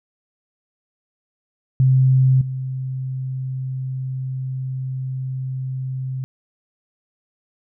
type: tone with level steps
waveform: sine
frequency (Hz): 130.81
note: C3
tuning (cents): 0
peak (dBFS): -11 / -23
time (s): 1.8-6.24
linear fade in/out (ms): 0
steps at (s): 2.41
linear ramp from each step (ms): 5
effects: none